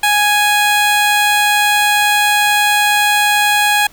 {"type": "tone", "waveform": "15% pulse", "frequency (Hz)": 830.6, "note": "G#5", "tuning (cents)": 0, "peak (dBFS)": -4, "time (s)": [0.03, 3.87], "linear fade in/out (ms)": 5, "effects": ["pink hiss -45 dBFS RMS until 3.92 s"]}